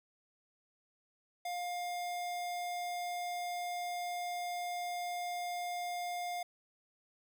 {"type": "tone", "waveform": "square", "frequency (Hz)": 707, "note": "F5", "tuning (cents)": 21, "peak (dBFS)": -37, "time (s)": [1.45, 6.43], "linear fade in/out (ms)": 5, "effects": []}